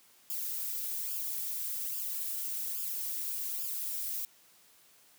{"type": "noise with flanger", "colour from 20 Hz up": "violet", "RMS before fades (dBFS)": -36, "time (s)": [0.3, 4.25], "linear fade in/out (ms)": 0, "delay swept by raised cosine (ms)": [0.49, 3.19], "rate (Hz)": 1.2, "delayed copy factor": -0.8, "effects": ["white hiss -62 dBFS RMS until 5.18 s", "high-pass 100 Hz 12 dB/octave"]}